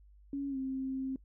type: tone with pitch glide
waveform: sine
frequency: 279.1 to 264.8 Hz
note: C#4 to C4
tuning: +12 to +21 cents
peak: -33 dBFS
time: 0.33-1.16 s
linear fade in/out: 2 ms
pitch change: -91 cents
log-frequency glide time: 0.49-0.57 s
effects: noise-tail reverb RT60 0.1 s tail -22 dB re dry + added 50 Hz sine -56 dBFS peak until 1.24 s